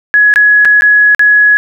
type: tone with dropouts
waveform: sine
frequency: 1682 Hz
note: G#6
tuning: 22 cents sharp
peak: -3 dBFS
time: 0.14-1.57 s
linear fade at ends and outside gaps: 0 ms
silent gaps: 0.339-0.359 / 0.649-0.654 / 0.809-0.821 / 1.148-1.194 s
effects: none